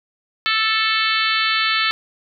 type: harmonic tone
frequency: 440 Hz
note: A4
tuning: in tune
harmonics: 3 / 4 / 5 / 6 / 7 / 8 / 9 / 10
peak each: -22 / -23 / -24 / -25 / -25 / -26 / -27 / -27 dBFS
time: 0.46-1.91 s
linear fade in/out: 0 ms
effects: none